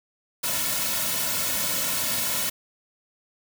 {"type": "noise with comb filter", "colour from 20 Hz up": "white", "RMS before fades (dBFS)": -26, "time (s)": [0.43, 2.5], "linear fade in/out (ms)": 10, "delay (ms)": 2.5, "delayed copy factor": -0.8, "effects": []}